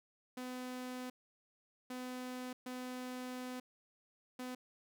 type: tone bursts at uneven times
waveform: sawtooth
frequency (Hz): 252.3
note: B3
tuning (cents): +37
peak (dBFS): -38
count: 4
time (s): 0.37-1.1 / 1.9-2.53 / 2.66-3.6 / 4.39-4.55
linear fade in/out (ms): 5
effects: none